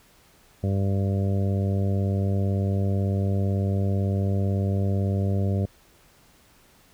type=harmonic tone; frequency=98 Hz; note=G2; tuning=in tune; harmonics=1 / 2 / 3 / 4 / 5 / 6 / 7; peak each=-22 / -28 / -37 / -35 / -37 / -37 / -42 dBFS; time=0.63-5.66 s; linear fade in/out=10 ms; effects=pink hiss -57 dBFS RMS until 6.93 s